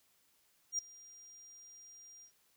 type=tone with ADSR envelope; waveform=triangle; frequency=5700 Hz; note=F8; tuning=34 cents sharp; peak=-29 dBFS; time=0.72-2.32 s; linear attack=67 ms; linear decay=5 ms; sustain=-23 dB; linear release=88 ms; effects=white hiss -72 dBFS RMS until 2.56 s

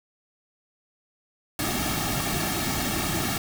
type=noise with comb filter; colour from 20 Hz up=pink; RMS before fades=-27 dBFS; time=1.59-3.38 s; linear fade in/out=2 ms; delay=2 ms; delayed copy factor=-0.75; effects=none

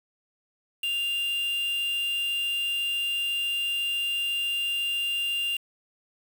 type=tone with quantisation; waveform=triangle; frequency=2794 Hz; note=F7; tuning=in tune; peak=-24 dBFS; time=0.83-5.57 s; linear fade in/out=5 ms; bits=6; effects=none

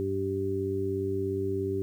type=harmonic tone; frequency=97 Hz; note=G2; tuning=18 cents flat; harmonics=1 / 2 / 3 / 4; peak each=-34 / -40 / -35 / -29 dBFS; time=0-1.82 s; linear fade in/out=0 ms; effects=10-bit

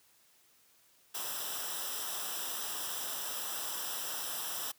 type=noise with comb filter; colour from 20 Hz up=white; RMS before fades=-38 dBFS; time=1.14-4.72 s; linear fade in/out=10 ms; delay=0.45 ms; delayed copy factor=-0.75; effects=white hiss -66 dBFS RMS until 4.78 s + high-pass 60 Hz 12 dB/octave

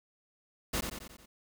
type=noise with echo; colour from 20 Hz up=pink; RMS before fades=-32 dBFS; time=0.73-0.81 s; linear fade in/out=10 ms; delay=90 ms; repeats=5; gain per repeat=-5 dB; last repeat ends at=1.26 s; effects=none

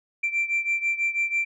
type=beating tone pair; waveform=sine; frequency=2349 / 2355.1 Hz; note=D7 / D7; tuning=0 / +4 cents; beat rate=6.1 Hz; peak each=-23 / -26 dBFS; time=0.23-1.45 s; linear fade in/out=10 ms; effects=tanh soft clip ceiling -18 dBFS

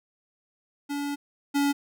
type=tone pair in turn; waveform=square; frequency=285.9 / 283.6 Hz; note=D4 / C#4; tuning=-46 / +40 cents; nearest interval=unison; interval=14 cents; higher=first; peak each=-29 / -22 dBFS; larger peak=second; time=0.89-1.16 / 1.54-1.73 s; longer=first; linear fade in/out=20 ms; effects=none

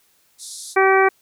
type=band-pass noise; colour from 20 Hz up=white; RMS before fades=-35 dBFS; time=0.38-0.76 s; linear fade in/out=50 ms; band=3600 to 11000 Hz; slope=96 dB/octave
type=harmonic tone; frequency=384.4 Hz; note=G4; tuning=34 cents flat; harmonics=1 / 2 / 3 / 4 / 5 / 6; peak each=-15 / -18 / -20 / -21 / -22 / -23 dBFS; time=0.76-1.09 s; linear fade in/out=10 ms
effects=white hiss -60 dBFS RMS until 1.21 s

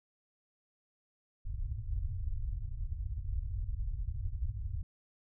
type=low-pass noise; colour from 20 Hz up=pink; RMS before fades=-36 dBFS; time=1.45-4.83 s; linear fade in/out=5 ms; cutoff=110 Hz; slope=48 dB/octave; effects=none

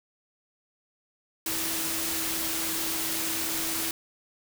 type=tone in noise; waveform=sine; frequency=325.1 Hz; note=E4; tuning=24 cents flat; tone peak=-38 dBFS; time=1.46-3.91 s; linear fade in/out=2 ms; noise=white; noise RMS=-30 dBFS; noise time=1.46-3.91 s; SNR=-11 dB; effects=none

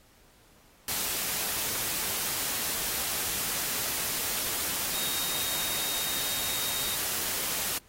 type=tone in noise; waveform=sine; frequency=3728 Hz; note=A#7; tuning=1 cent flat; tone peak=-36 dBFS; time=4.94-6.95 s; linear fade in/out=2 ms; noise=white; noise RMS=-31 dBFS; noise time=0.88-7.78 s; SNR=-8 dB; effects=pink hiss -60 dBFS RMS until 7.88 s + AAC 48 kbps

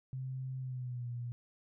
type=tone with pitch glide; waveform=sine; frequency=130.7 to 120.55 Hz; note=C3 to B2; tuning=-1 to -41 cents; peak=-37 dBFS; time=0.13-1.32 s; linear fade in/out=0 ms; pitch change=-140 cents; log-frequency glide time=0.59-1.08 s; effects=none

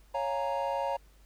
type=chord; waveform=triangle; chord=Bb minor seventh; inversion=first; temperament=equal; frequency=554.4 / 698.5 / 830.6 / 932.3 Hz; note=Db5 / F5 / Ab5 / Bb5; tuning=0 / 0 / 0 / 0 cents; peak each=-31 / -35 / -36 / -31 dBFS; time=0.14-0.97 s; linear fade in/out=10 ms; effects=added 50 Hz sine -56 dBFS peak until 1.25 s + pink hiss -65 dBFS RMS until 1.25 s

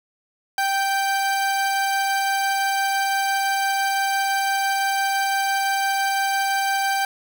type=tone pair together; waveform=45% pulse; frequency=784 / 1562.1 Hz; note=G5 / G6; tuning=0 / -7 cents; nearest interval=octave; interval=1193 cents; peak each=-21 / -25 dBFS; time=0.58-7.05 s; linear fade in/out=2 ms; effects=none

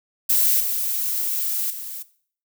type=noise with level steps; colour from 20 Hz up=violet; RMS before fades=-18 / -24 / -33 dBFS; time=0.29-2.03 s; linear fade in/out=10 ms; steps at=0.6 / 1.7 s; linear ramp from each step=5 ms; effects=noise-tail reverb RT60 0.5 s tail -17 dB re dry

